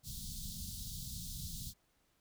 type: band-stop noise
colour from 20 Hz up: pink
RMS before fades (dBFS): -44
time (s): 0.03-1.74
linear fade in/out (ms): 50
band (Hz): 210 to 3600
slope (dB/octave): 48
effects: pink hiss -75 dBFS RMS until 2.2 s